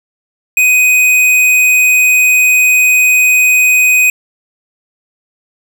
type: tone with hard clipping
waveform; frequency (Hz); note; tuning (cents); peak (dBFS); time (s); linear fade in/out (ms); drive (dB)
sine; 2500; D#7; +8; -7; 0.57-4.1; 2; 14
effects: none